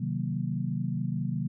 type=chord; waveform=sine; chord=C half-diminished seventh; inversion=none; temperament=equal with one note detuned; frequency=130.81 / 155.56 / 185 / 231.3 Hz; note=C3 / Eb3 / Gb3 / Bb3; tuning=0 / 0 / 0 / -13 cents; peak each=-32 / -33 / -33 / -36 dBFS; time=0-1.48 s; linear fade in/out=10 ms; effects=none